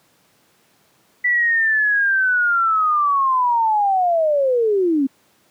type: linear sweep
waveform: sine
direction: down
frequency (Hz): 1975.5 to 258.7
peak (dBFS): -14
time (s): 1.24-5.07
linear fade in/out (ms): 10
effects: pink hiss -58 dBFS RMS until 5.5 s + high-pass 150 Hz 12 dB/octave